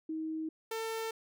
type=tone pair in turn; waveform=sine / sawtooth; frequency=316.9 / 448.2 Hz; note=D#4 / A4; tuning=+32 / +32 cents; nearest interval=tritone; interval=600 cents; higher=second; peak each=-34 / -31 dBFS; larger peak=second; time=0.09-0.49 / 0.71-1.11 s; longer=neither; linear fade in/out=5 ms; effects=none